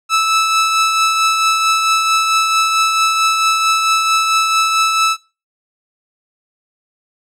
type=tone with tremolo; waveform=sawtooth; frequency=1311 Hz; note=E6; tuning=10 cents flat; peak=-6 dBFS; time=0.09-5.17 s; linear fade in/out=50 ms; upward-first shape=triangle; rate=4.5 Hz; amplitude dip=40%; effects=noise-tail reverb RT60 0.3 s tail -20 dB re dry + low-pass 9000 Hz 12 dB/octave